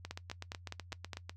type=two click trains; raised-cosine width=0.2 ms; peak=-24 / -23 dBFS; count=11 / 6; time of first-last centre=0.05-1.295 / 0.11-1.132 s; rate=8.03 / 4.89 Hz; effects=noise-tail reverb RT60 0.1 s tail -20 dB re dry + added 88 Hz sine -51 dBFS peak until 1.36 s